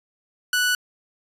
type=tone; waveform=sawtooth; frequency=1480 Hz; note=F#6; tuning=in tune; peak=-15 dBFS; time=0.53-0.75 s; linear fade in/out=2 ms; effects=resampled to 32000 Hz